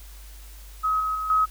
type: tone with level steps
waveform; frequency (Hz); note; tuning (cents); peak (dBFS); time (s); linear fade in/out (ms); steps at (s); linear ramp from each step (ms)
sine; 1273; D#6; +39; -20 / -23 / -26 / -17; 0.83-1.46; 20; 1 / 1.15 / 1.3; 2
effects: added 50 Hz sine -41 dBFS peak until 1.5 s + white hiss -50 dBFS RMS until 1.5 s